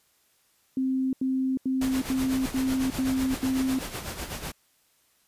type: tone bursts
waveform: sine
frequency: 262.2 Hz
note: C4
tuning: 4 cents sharp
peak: -23 dBFS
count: 7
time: 0.77-3.788 s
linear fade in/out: 2 ms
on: 360 ms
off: 83 ms
type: noise with tremolo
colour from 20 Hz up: pink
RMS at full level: -33 dBFS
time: 1.81-4.52 s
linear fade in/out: 5 ms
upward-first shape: sine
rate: 8 Hz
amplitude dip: 60%
effects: white hiss -66 dBFS RMS until 5.27 s + resampled to 32000 Hz